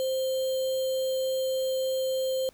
sine tone with sample-and-hold, 523.3 Hz, C5, in tune, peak -25 dBFS, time 0-2.49 s, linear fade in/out 0 ms, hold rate 3675 Hz, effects pink hiss -60 dBFS RMS until 2.53 s

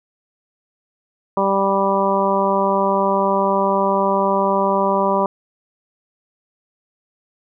harmonic tone, 196 Hz, G3, in tune, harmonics 1 / 2 / 3 / 4 / 5 / 6, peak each -23 / -22 / -20 / -25 / -19 / -25 dBFS, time 1.37-5.26 s, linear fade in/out 2 ms, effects none

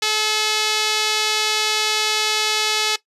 sawtooth tone with band-pass filter, 430 Hz, A4, 40 cents flat, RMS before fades -20 dBFS, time 0.02-2.96 s, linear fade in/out 5 ms, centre 4100 Hz, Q 1.2, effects noise-tail reverb RT60 0.1 s tail -17 dB re dry + resampled to 32000 Hz

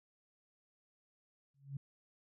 sine tone with exponential growth, 138.59 Hz, C#3, in tune, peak -36 dBFS, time 1.54-1.77 s, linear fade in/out 5 ms, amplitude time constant 48 ms, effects none

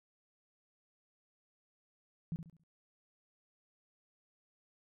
sine tone with echo, 164.7 Hz, E3, 1 cent flat, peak -34 dBFS, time 2.32-2.36 s, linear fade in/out 0 ms, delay 69 ms, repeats 4, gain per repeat -9 dB, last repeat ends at 2.636 s, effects none

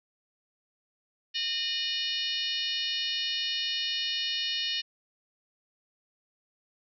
harmonic tone with a mistuned harmonic, 612 Hz, D#5, 29 cents flat, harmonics 3 / 4 / 5 / 6 / 7 / 8 / 9, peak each -40 / -40 / -32 / -35 / -35 / -41 / -40 dBFS, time 1.34-4.82 s, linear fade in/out 20 ms, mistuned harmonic 5, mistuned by -74 cents, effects none

